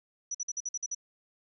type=tone bursts; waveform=sine; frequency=5900 Hz; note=F#8; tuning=6 cents flat; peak=-31 dBFS; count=8; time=0.31-0.948 s; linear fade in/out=5 ms; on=36 ms; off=50 ms; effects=none